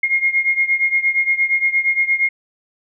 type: beating tone pair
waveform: sine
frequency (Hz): 2138 / 2146.6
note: C7 / C7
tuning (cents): +37 / +44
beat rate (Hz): 8.6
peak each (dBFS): -16 / -19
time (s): 0.03-2.29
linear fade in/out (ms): 5
effects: none